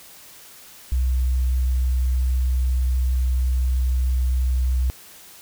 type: tone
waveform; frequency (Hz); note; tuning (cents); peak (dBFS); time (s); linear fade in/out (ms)
sine; 63.4; B1; +46; -16; 0.92-4.9; 0
effects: tanh soft clip ceiling -14 dBFS + white hiss -45 dBFS RMS until 5.41 s